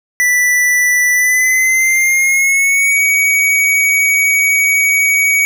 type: tone with pitch glide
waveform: square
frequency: 1975.5 to 2256 Hz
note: B6 to C#7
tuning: 0 to +30 cents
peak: -10 dBFS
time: 0.2-5.45 s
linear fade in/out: 0 ms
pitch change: +230 cents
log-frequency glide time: 1.13-2.98 s
effects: none